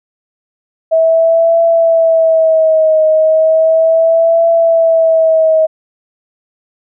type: tone with vibrato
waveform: sine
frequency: 647 Hz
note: E5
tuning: 32 cents flat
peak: -6 dBFS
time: 0.91-5.67 s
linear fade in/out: 20 ms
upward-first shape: triangle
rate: 0.35 Hz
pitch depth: 57 cents each way
effects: none